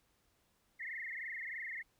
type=tone with frequency modulation; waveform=sine; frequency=1977 Hz; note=B6; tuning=1 cent sharp; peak=-40 dBFS; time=0.79-1.83 s; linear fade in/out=20 ms; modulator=23.2 Hz; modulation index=7.5; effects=pink hiss -75 dBFS RMS until 1.99 s